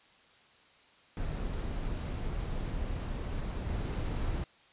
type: noise with level steps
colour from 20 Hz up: brown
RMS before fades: -35 / -33 dBFS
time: 1.17-4.44 s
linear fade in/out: 0 ms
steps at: 3.69 s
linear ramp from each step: 2 ms
effects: white hiss -61 dBFS RMS until 4.72 s + resampled to 8000 Hz